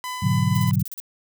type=tone with tremolo; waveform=sawtooth; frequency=1004 Hz; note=B5; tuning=28 cents sharp; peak=-24 dBFS; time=0.04-0.71 s; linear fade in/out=0 ms; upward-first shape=sine; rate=4 Hz; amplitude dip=25%
type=chord; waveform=sine; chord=G# half-diminished seventh; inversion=none; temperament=equal; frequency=103.83 / 123.47 / 146.83 / 185 Hz; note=G#2 / B2 / D3 / F#3; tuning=0 / 0 / 0 / 0 cents; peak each=-23 dBFS; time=0.22-0.83 s; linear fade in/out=10 ms
type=noise bursts; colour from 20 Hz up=violet; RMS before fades=-34 dBFS; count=8; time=0.55-1.001 s; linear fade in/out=0 ms; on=24 ms; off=37 ms
effects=none